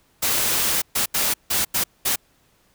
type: noise bursts at uneven times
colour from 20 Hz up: white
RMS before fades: -21 dBFS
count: 6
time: 0.22-0.82 / 0.95-1.06 / 1.14-1.34 / 1.5-1.65 / 1.74-1.84 / 2.05-2.16 s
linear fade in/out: 10 ms
effects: pink hiss -61 dBFS RMS until 2.74 s